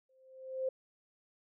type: tone with exponential growth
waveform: sine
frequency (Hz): 523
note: C5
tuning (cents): -1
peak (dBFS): -29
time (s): 0.09-0.69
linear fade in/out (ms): 5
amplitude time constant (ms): 130
effects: none